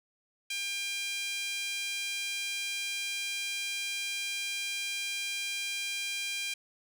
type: tone with high-pass filter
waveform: 5% pulse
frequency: 800 Hz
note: G5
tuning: 35 cents sharp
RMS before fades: -35 dBFS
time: 0.5-6.54 s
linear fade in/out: 5 ms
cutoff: 2500 Hz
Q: 3.6
effects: none